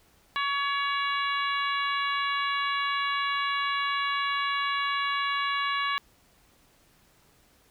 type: harmonic tone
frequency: 563 Hz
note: C#5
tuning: 27 cents sharp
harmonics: 2 / 3 / 4 / 5 / 6 / 7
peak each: -28 / -32 / -34 / -36 / -38 / -39 dBFS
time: 0.36-5.98 s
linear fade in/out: 0 ms
effects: pink hiss -62 dBFS RMS until 7.7 s